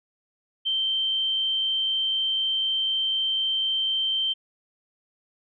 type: tone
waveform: sine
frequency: 3124 Hz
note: G7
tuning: 7 cents flat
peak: -22 dBFS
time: 0.65-4.34 s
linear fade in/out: 20 ms
effects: none